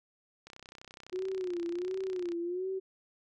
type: click train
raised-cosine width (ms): 0.2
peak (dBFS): -31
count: 60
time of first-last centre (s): 0.47-2.32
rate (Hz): 31.9
type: tone with vibrato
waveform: sine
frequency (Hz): 360.3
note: F#4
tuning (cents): -46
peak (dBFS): -32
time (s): 1.12-2.8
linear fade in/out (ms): 20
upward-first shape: sine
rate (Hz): 1.4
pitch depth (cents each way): 100
effects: none